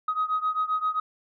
sine beating tone pair, 1256 / 1263.6 Hz, D#6 / D#6, +16 / +26 cents, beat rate 7.6 Hz, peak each -25 / -27 dBFS, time 0.08-1 s, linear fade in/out 5 ms, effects tanh soft clip ceiling -18 dBFS

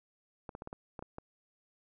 clicks, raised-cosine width 1 ms, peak -28 dBFS, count 8, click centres 0.492 / 0.551 / 0.621 / 0.674 / 0.729 / 0.992 / 1.025 / 1.184 s, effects none

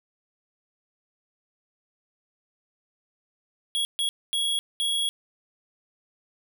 square tone bursts at uneven times, 3327 Hz, G#7, 2 cents sharp, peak -24 dBFS, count 4, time 3.75-3.85 / 3.99-4.09 / 4.33-4.59 / 4.8-5.09 s, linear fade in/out 0 ms, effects none

